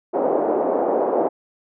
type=band-pass noise; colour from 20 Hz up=pink; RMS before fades=-20 dBFS; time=0.13-1.29 s; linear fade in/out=20 ms; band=350 to 750 Hz; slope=24 dB/octave; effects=none